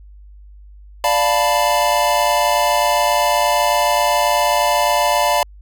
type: chord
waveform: square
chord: B half-diminished seventh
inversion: first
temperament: equal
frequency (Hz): 587.3 / 698.5 / 880 / 987.8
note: D5 / F5 / A5 / B5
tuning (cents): 0 / 0 / 0 / 0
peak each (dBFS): -20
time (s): 1.04-5.43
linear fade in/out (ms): 2
effects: added 50 Hz sine -38 dBFS peak until 5.61 s